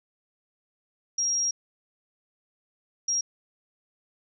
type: tone bursts at uneven times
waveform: sine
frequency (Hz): 5630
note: F8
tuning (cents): +13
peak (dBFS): -23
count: 2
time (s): 1.18-1.51 / 3.08-3.21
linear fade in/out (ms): 5
effects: none